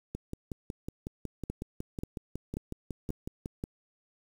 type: two click trains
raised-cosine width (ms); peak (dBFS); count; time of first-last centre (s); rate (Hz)
3; -21 / -23; 5 / 19; 1.5-3.639 / 0.15-3.459; 1.87 / 5.44
effects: 8-bit